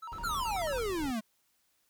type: tone with vibrato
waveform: triangle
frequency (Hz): 1112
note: C#6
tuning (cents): +5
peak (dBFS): -38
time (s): 0.02-0.81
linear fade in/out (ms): 10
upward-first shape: square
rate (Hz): 9.2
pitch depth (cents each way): 290
type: noise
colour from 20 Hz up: brown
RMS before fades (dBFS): -43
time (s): 0.12-1.11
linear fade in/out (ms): 0
type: exponential sweep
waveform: square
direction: down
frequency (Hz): 1480 to 209.1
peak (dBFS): -32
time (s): 0.23-1.21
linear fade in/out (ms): 20
effects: white hiss -73 dBFS RMS until 1.89 s